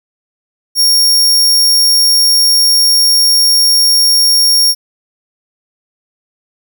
sawtooth tone, 5550 Hz, F8, 12 cents flat, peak -4 dBFS, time 0.75-4.75 s, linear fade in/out 50 ms, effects none

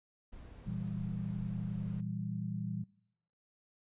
brown noise, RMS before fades -50 dBFS, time 0.32-2.01 s, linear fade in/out 10 ms
sine chord, E diminished, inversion second, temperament equal, 116.54 / 164.81 / 196 Hz, Bb2 / E3 / G3, 0 / 0 / 0 cents, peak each -40 dBFS, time 0.66-2.84 s, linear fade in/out 10 ms
effects noise-tail reverb RT60 0.7 s tail -21 dB re dry + resampled to 8000 Hz

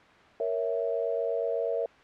sine chord, A# diminished, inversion none, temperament equal, 466.2 / 554.4 / 659.3 Hz, A#4 / C#5 / E5, 0 / 0 / 0 cents, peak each -30 / -32 / -31 dBFS, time 0.4-1.86 s, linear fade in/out 2 ms, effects white hiss -54 dBFS RMS until 2.03 s + low-pass 2000 Hz 12 dB/octave

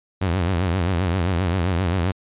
sawtooth tone with vibrato, 89.6 Hz, F2, 45 cents sharp, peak -15 dBFS, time 0.21-2.12 s, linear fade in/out 10 ms, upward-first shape triangle, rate 7.6 Hz, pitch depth 170 cents each way, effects resampled to 8000 Hz

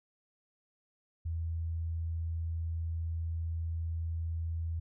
sine tone, 82.41 Hz, E2, in tune, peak -32 dBFS, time 1.25-4.8 s, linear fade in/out 10 ms, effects none

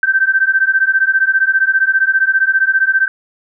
sine beating tone pair, 1548 / 1563 Hz, G6 / G6, -22 / -6 cents, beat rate 15 Hz, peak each -13 / -13 dBFS, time 0.03-3.08 s, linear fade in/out 2 ms, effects none

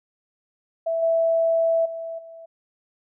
sine tone with level steps, 659.3 Hz, E5, in tune, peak -21 / -17 / -29 / -39 dBFS, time 0.86-2.46 s, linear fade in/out 10 ms, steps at 1.02 / 1.85 / 2.18 s, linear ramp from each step 10 ms, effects none

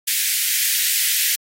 white high-pass noise, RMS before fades -19 dBFS, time 0.07-1.36 s, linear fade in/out 10 ms, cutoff 1700 Hz, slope 48 dB/octave, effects AAC 48 kbps

